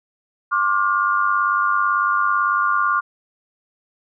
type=tone cluster; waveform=sine; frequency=1073 / 1171 / 1422 Hz; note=C6 / D6 / F6; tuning=+43 / -5 / +31 cents; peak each=-22 / -19 / -20 dBFS; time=0.51-3.01 s; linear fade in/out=20 ms; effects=none